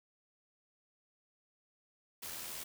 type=noise with amplitude modulation; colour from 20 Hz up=white; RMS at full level=-42 dBFS; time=2.22-2.64 s; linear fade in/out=10 ms; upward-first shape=sine; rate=81.4 Hz; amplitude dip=40%; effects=none

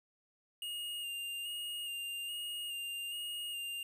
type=tone with vibrato; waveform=square; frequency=2830 Hz; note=F7; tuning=22 cents sharp; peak=-39 dBFS; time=0.62-3.83 s; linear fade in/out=2 ms; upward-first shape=square; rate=1.2 Hz; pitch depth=20 cents each way; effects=11-bit

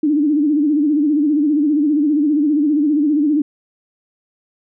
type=tone with vibrato; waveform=sine; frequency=296.9 Hz; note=D4; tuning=19 cents sharp; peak=-12 dBFS; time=0.03-3.42 s; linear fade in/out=5 ms; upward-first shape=sine; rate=15 Hz; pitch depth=100 cents each way; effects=none

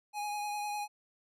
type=tone with vibrato; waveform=square; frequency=830.6 Hz; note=G#5; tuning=in tune; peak=-35 dBFS; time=0.13-0.88 s; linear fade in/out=50 ms; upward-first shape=triangle; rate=9.9 Hz; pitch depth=23 cents each way; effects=resampled to 32000 Hz

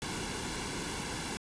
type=noise with comb filter; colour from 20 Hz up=pink; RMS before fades=-37 dBFS; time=0.02-1.37 s; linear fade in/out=0 ms; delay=1.6 ms; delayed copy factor=-0.55; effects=resampled to 22050 Hz

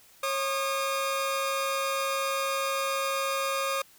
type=tone pair together; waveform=sawtooth; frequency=544 / 1222.1 Hz; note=C#5 / D#6; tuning=-33 / -31 cents; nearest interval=octave + major second; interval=1402 cents; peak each=-26 dBFS; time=0.23-3.82 s; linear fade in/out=5 ms; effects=white hiss -57 dBFS RMS until 3.98 s

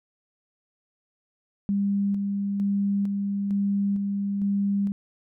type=tone with tremolo; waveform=sine; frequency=200 Hz; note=G3; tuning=35 cents sharp; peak=-21 dBFS; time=1.69-4.92 s; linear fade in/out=0 ms; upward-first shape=square; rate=1.1 Hz; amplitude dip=30%; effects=none

